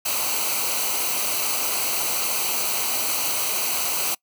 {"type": "noise with comb filter", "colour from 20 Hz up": "white", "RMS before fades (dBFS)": -24, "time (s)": [0.05, 4.15], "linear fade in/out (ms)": 10, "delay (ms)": 0.57, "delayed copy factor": -0.7, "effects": ["noise-tail reverb RT60 0.1 s tail -25 dB re dry"]}